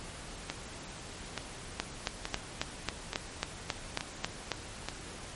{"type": "two click trains", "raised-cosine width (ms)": 0.2, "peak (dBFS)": [-12, -16], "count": [11, 6], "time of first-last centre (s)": [[1.8, 4.517], [0.5, 4.886]], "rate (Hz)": [3.68, 1.14], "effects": ["pink hiss -45 dBFS RMS until 5.35 s", "MP3 48 kbps"]}